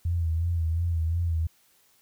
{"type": "tone with vibrato", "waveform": "sine", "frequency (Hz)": 83.4, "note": "E2", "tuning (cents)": 21, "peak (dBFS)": -23, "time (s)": [0.05, 1.47], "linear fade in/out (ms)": 5, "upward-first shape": "sine", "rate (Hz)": 2.8, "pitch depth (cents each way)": 60, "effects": ["white hiss -63 dBFS RMS until 2.01 s"]}